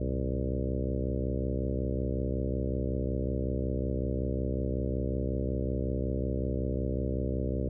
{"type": "harmonic tone with a mistuned harmonic", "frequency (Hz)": 65.41, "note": "C2", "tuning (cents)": 0, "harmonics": [1, 2, 3, 4, 5, 6, 7, 8, 9], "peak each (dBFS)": [-32, -35, -37, -38, -39, -40, -40, -41, -42], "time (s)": [0, 7.69], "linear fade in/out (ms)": 5, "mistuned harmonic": 2, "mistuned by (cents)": -130, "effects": []}